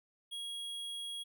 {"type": "tone", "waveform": "square", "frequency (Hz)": 3300, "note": "G#7", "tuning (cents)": -12, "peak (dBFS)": -40, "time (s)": [0.31, 1.24], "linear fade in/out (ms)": 20, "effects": []}